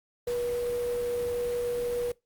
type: tone in noise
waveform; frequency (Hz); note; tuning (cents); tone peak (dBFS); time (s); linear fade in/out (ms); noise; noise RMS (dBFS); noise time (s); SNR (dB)
sine; 483.1; B4; -38; -27; 0.27-2.12; 5; pink; -42; 0.27-2.12; +12
effects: noise-tail reverb RT60 0.2 s tail -22 dB re dry + Opus 48 kbps